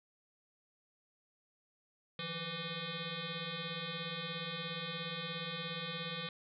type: tone with frequency modulation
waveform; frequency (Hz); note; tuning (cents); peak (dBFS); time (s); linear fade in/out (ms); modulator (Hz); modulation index
sine; 1829; A#6; -33; -38; 2.19-6.29; 2; 331; 6.4
effects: none